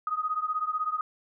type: beating tone pair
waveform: sine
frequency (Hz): 1244.5 / 1260.5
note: D#6 / D#6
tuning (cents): 0 / +22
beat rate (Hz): 16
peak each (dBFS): -29 / -31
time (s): 0.07-1.01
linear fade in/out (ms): 2
effects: none